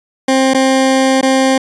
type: tone with dropouts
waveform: 20% pulse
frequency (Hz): 264.6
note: C4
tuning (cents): +20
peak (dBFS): -4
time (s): 0.28-1.58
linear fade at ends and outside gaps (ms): 5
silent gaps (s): 0.537-0.545 / 1.212-1.228
effects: resampled to 22050 Hz